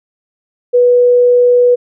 sine tone, 490 Hz, B4, 14 cents flat, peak -5 dBFS, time 0.73-1.76 s, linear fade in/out 20 ms, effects none

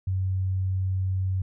sine tone, 94.2 Hz, F#2, 32 cents sharp, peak -23 dBFS, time 0.07-1.42 s, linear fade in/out 5 ms, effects none

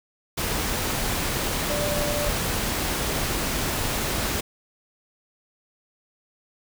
sine tone in noise, 587.3 Hz, D5, in tune, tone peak -27 dBFS, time 1.69-2.29 s, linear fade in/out 10 ms, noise pink, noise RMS -26 dBFS, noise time 0.37-4.41 s, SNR -4 dB, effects none

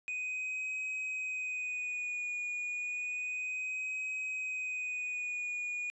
triangle tone with vibrato, 2489 Hz, D#7, in tune, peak -33 dBFS, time 0.08-5.9 s, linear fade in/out 0 ms, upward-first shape sine, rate 0.31 Hz, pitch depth 28 cents each way, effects resampled to 22050 Hz

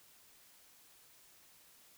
silence, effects white hiss -63 dBFS RMS until 1.97 s

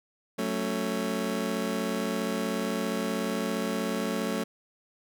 25% pulse chord, F# minor, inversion none, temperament just, 185 / 222 / 277.5 Hz, F#3 / A3 / C#4, 0 / +16 / +2 cents, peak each -30 / -27 / -31 dBFS, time 0.38-4.44 s, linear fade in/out 10 ms, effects none

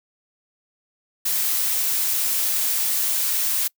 blue noise, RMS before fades -22 dBFS, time 1.25-3.68 s, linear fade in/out 10 ms, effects noise-tail reverb RT60 0.1 s tail -25 dB re dry

